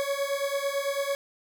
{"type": "beating tone pair", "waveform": "40% pulse", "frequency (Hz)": [554, 563], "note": ["C#5", "C#5"], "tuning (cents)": [-1, 27], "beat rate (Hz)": 9, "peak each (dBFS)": -29, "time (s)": [0, 1.15], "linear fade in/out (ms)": 0, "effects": []}